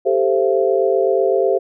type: chord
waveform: sine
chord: A minor seventh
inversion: third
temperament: equal with one note detuned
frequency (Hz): 392 / 440 / 523.3 / 676.2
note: G4 / A4 / C5 / E5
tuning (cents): 0 / 0 / 0 / +44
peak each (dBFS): -17 / -20 / -18 / -21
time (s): 0.05-1.59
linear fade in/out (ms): 20
effects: none